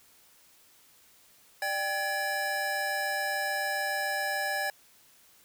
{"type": "tone cluster", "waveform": "square", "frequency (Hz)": [594, 786, 1695], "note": ["D5", "G5", "G#6"], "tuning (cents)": [20, 4, 35], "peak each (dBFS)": [-37, -34, -32], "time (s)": [1.62, 4.7], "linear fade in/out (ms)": 2, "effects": ["white hiss -60 dBFS RMS until 5.44 s"]}